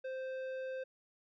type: tone with tanh clipping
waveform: sine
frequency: 522 Hz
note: C5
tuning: 4 cents flat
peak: -40 dBFS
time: 0.04-0.84 s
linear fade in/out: 10 ms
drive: 11 dB
effects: none